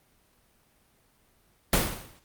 pink noise with exponential decay, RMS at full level -19 dBFS, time 1.73-2.19 s, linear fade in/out 2 ms, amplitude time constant 100 ms, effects pink hiss -65 dBFS RMS until 2.24 s + Opus 32 kbps

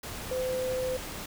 sine tone in noise, 512 Hz, C5, 38 cents flat, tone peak -28 dBFS, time 0.31-0.97 s, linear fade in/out 5 ms, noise pink, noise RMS -39 dBFS, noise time 0.03-1.26 s, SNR +8 dB, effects none

